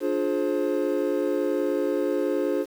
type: chord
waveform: triangle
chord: D half-diminished seventh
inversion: none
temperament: just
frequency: 293.7 / 352.4 / 422.9 / 528.6 Hz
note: D4 / F4 / Ab4 / C5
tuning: 0 / +16 / +31 / +18 cents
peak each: -26 dBFS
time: 0-2.66 s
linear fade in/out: 50 ms
effects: 8-bit